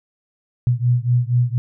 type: beating tone pair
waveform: sine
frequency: 120.5 / 124.7 Hz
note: B2 / B2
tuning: -42 / +17 cents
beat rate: 4.2 Hz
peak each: -17 / -18 dBFS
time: 0.67-1.58 s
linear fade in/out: 0 ms
effects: none